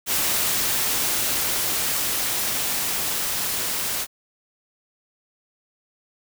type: noise with level ramp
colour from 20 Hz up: white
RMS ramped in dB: -22 to -26 dBFS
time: 0.06-4.07 s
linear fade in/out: 50 ms
effects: none